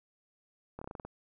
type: slowing click train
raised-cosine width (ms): 1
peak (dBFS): -28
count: 8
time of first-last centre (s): 0.79-1.05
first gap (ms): 25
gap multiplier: 1.13
effects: none